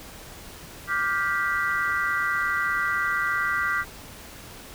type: chord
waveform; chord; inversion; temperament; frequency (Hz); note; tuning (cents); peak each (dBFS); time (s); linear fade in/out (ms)
sine; G dominant seventh; second; just; 1176 / 1411.2 / 1568 / 1960; D6 / F6 / G6 / B6; +2 / +18 / 0 / -14; -28; 0.87-3.85; 50
effects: pink hiss -43 dBFS RMS until 4.74 s